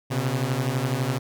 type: beating tone pair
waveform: sawtooth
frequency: 123.47 / 135.47 Hz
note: B2 / C#3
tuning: 0 / -39 cents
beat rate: 12 Hz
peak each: -22 dBFS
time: 0.1-1.19 s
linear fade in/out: 20 ms
effects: none